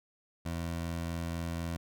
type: tone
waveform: 20% pulse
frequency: 84 Hz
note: E2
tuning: 33 cents sharp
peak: -29 dBFS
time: 0.45-1.77 s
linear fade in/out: 10 ms
effects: none